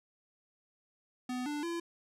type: tone with pitch steps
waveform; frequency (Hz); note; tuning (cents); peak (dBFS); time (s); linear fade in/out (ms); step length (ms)
square; 250.5 / 294.7 / 339.3; B3 / D4 / F4; +25 / +6 / -50; -35; 1.29-1.8; 5; 170
effects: low-pass 10000 Hz 12 dB/octave